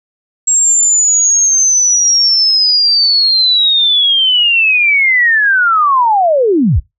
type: linear sweep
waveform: sine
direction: down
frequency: 7610 to 45.43 Hz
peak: -7 dBFS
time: 0.47-6.8 s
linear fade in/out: 10 ms
effects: noise-tail reverb RT60 0.2 s tail -23 dB re dry